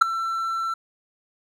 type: tone with ADSR envelope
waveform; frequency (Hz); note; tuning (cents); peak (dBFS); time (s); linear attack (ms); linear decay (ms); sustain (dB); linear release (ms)
triangle; 1342; E6; +31; -4; 0.01-0.74; 12; 3; -18; 5
effects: none